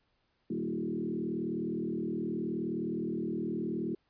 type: tone with frequency modulation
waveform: sine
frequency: 277.2 Hz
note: C#4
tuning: in tune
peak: -31 dBFS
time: 0.5-3.95 s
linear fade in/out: 5 ms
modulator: 39.2 Hz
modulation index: 2.6
effects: pink hiss -75 dBFS RMS until 4.09 s + resampled to 11025 Hz